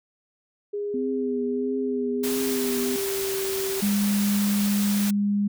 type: tone with pitch glide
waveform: sine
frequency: 410 to 387.9 Hz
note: G#4 to G4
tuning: -22 to -18 cents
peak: -26 dBFS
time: 0.73-3.81 s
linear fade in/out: 10 ms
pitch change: -96 cents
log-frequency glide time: 2.24-3.35 s
type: tone with vibrato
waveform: sine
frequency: 254.4 Hz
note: C4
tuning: 48 cents flat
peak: -26 dBFS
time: 0.94-2.96 s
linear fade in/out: 2 ms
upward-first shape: triangle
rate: 1.5 Hz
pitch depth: 50 cents each way
type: noise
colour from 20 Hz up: white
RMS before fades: -31 dBFS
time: 2.23-5.11 s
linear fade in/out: 10 ms
type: tone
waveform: sine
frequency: 203.5 Hz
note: G#3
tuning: 35 cents flat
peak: -20 dBFS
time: 3.82-5.48 s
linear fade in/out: 10 ms
effects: none